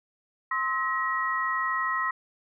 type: tone cluster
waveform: sine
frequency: 1051 / 1290 / 1904 Hz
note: C6 / E6 / A#6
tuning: +7 / -38 / +36 cents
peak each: -29 / -30 / -29 dBFS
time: 0.51-2.11 s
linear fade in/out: 5 ms
effects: none